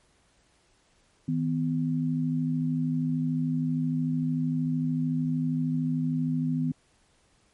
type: tone pair together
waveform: sine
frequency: 158.7 / 251.9 Hz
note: D#3 / B3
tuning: +35 / +34 cents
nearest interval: minor sixth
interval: 799 cents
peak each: -27 dBFS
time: 1.28-6.72 s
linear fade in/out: 5 ms
effects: pink hiss -65 dBFS RMS until 7.53 s + MP3 48 kbps